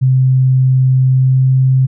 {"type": "tone with pitch glide", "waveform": "sine", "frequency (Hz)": [130.2, 131.11], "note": ["C3", "C3"], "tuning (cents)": [-8, 4], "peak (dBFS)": -7, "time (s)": [0.01, 1.87], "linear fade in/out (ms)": 20, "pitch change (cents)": 12, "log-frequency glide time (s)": [1.09, 1.5], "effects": []}